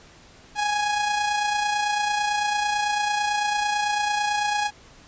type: tone with amplitude modulation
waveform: sawtooth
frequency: 831 Hz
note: G#5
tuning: 1 cent sharp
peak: -16 dBFS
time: 0.55-4.71 s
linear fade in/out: 50 ms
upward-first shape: sine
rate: 29 Hz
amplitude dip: 40%
effects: pink hiss -50 dBFS RMS until 5.07 s + resampled to 16000 Hz